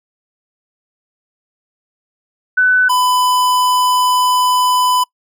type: tone pair in turn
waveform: sine / square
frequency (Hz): 1500 / 1001.1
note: F#6 / B5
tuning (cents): +23 / +23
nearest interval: perfect fifth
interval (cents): 700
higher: first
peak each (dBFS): -8 / -12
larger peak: first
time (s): 2.57-2.89 / 2.89-5.04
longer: second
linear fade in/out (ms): 10
effects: noise-tail reverb RT60 0.1 s tail -24 dB re dry